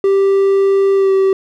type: tone with pitch glide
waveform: triangle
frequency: 392 to 385.5 Hz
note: G4 to G4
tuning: 0 to -29 cents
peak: -7 dBFS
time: 0.04-1.33 s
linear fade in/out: 2 ms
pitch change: -29 cents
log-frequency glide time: 0.95-1.12 s
effects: none

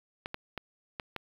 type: clicks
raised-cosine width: 0.3 ms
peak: -19 dBFS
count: 5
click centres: 0.259 / 0.344 / 0.577 / 0.998 / 1.163 s
effects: low-pass 4000 Hz 12 dB/octave + 8-bit

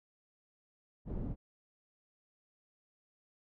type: low-pass noise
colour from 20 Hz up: pink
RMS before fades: -38 dBFS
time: 1.05-1.36 s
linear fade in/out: 50 ms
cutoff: 330 Hz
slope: 12 dB/octave
effects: none

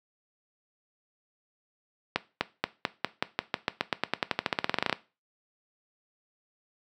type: accelerating click train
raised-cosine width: 0.3 ms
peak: -8 dBFS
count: 27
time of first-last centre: 2.16-4.927 s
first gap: 250 ms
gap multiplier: 0.92
effects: noise-tail reverb RT60 0.3 s tail -17 dB re dry + high-pass 150 Hz 12 dB/octave

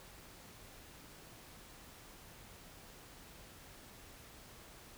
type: silence
effects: pink hiss -56 dBFS RMS until 4.97 s

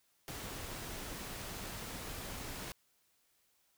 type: noise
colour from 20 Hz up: pink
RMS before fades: -44 dBFS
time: 0.28-2.72 s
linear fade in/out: 0 ms
effects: white hiss -74 dBFS RMS until 3.77 s

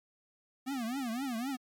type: tone with vibrato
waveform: square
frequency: 249.5 Hz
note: B3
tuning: 18 cents sharp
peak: -34 dBFS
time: 0.66-1.57 s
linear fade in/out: 20 ms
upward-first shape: triangle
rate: 3.9 Hz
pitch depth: 240 cents each way
effects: MP3 96 kbps

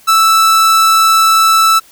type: tone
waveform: 45% pulse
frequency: 1318.5 Hz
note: E6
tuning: in tune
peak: -6 dBFS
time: 0.07-1.8 s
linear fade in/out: 20 ms
effects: white hiss -44 dBFS RMS until 1.91 s

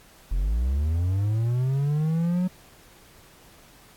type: linear sweep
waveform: triangle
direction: up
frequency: 40.34 to 185 Hz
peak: -19 dBFS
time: 0.31-2.48 s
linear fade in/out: 10 ms
effects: pink hiss -53 dBFS RMS until 3.96 s + AAC 64 kbps

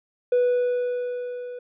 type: tone with level ramp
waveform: triangle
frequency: 492.2 Hz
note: B4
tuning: 6 cents flat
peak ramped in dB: -13 to -31 dBFS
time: 0.32-1.59 s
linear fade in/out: 5 ms
effects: tanh soft clip ceiling -12 dBFS + resampled to 8000 Hz

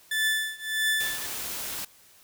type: tone with tremolo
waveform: 30% pulse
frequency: 1751 Hz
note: A6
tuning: 9 cents flat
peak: -19 dBFS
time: 0.11-1.26 s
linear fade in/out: 5 ms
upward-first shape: triangle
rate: 1.6 Hz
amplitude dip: 95%
type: noise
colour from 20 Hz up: white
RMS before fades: -34 dBFS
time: 1-1.85 s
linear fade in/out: 5 ms
effects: white hiss -56 dBFS RMS until 2.23 s

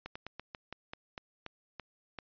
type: slowing click train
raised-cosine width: 0.3 ms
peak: -25 dBFS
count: 11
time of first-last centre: 0.06-2.187 s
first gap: 95 ms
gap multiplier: 1.17
effects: resampled to 11025 Hz

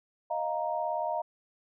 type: chord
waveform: sine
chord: Eb suspended second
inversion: none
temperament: just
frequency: 622.3 / 700 / 933.4 Hz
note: Eb5 / F5 / Bb5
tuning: 0 / +4 / +2 cents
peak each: -33 dBFS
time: 0.3-1.22 s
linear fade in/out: 10 ms
effects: none

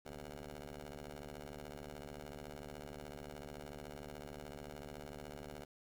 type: ring-modulated tone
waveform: 10% pulse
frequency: 73.6 Hz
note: D2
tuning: 4 cents sharp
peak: -36 dBFS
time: 0.05-5.65 s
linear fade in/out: 10 ms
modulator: 323 Hz
effects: 11-bit

